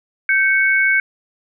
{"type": "tone pair together", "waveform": "sine", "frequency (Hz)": [1556.8, 2217], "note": ["G6", "C#7"], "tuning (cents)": [-12, 0], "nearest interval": "tritone", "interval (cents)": 612, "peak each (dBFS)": -15, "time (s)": [0.29, 1], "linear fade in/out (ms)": 2, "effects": []}